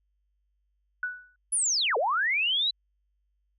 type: tone with exponential decay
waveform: sine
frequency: 1480 Hz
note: F#6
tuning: in tune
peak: -25 dBFS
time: 1.03-1.36 s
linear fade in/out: 2 ms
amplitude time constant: 70 ms
type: linear two-way sweep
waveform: sine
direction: down then up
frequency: 10320 to 415.3 to 4029 Hz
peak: -23 dBFS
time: 1.52-2.71 s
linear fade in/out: 10 ms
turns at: 1.97 s
effects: added 50 Hz sine -70 dBFS peak until 3.58 s